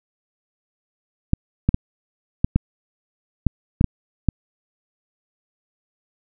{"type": "clicks", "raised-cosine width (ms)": 5, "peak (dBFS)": -3, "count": 9, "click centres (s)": [1.334, 1.69, 1.744, 2.445, 2.56, 3.467, 3.811, 3.843, 4.287], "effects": []}